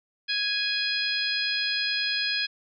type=harmonic tone; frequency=830.6 Hz; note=G#5; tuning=in tune; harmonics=2 / 3 / 4 / 5 / 6; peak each=-31 / -31 / -31 / -31 / -31 dBFS; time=0.28-2.47 s; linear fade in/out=20 ms; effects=none